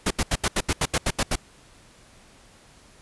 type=noise bursts; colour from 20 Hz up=pink; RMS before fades=-22 dBFS; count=11; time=0.06-1.356 s; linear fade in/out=5 ms; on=46 ms; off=79 ms; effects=pink hiss -53 dBFS RMS until 3.01 s + resampled to 24000 Hz